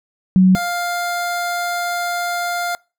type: tone pair in turn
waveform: sine / 25% pulse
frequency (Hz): 186.2 / 700.8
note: F#3 / F5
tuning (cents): +11 / +6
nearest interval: octave + major seventh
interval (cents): 2295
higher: second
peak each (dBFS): -7 / -16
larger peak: first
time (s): 0.36-0.55 / 0.55-2.75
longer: second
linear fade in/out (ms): 0
effects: noise-tail reverb RT60 0.3 s tail -25 dB re dry